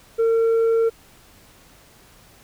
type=tone with tanh clipping; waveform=sine; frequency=455.2 Hz; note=A#4; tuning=41 cents flat; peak=-16 dBFS; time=0.18-0.9 s; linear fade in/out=20 ms; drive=3 dB; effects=pink hiss -51 dBFS RMS until 2.43 s